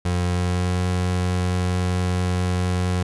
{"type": "tone with pitch glide", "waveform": "30% pulse", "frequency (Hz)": [88.9, 90.45], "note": ["F2", "F#2"], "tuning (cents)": [31, -39], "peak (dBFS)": -17, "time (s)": [0.05, 3.03], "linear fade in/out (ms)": 5, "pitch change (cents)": 30, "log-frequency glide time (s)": [0.27, 0.78], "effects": ["resampled to 24000 Hz"]}